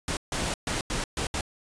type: noise bursts at uneven times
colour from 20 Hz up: pink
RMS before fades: -29 dBFS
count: 6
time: 0.08-0.17 / 0.32-0.54 / 0.67-0.81 / 0.9-1.04 / 1.17-1.27 / 1.34-1.41 s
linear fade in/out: 2 ms
effects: resampled to 22050 Hz